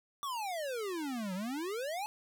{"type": "exponential two-way sweep", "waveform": "square", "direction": "down then up", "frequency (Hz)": [1174.7, 178.5, 874], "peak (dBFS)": -36, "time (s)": [0.23, 2.06], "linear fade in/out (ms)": 0, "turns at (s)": 1.34, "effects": []}